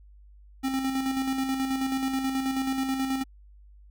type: tone with tremolo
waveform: square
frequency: 266 Hz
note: C4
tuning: 29 cents sharp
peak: -25 dBFS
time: 0.63-3.24 s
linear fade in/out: 20 ms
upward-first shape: square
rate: 9.3 Hz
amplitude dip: 40%
effects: added 50 Hz sine -49 dBFS peak until 3.9 s